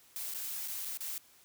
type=noise with dropouts; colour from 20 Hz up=blue; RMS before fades=-39 dBFS; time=0.16-1.18 s; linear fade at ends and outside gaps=0 ms; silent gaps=0.338-0.347 / 0.676-0.682 / 0.849-0.853 / 0.973-1.006 s; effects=white hiss -62 dBFS RMS until 1.44 s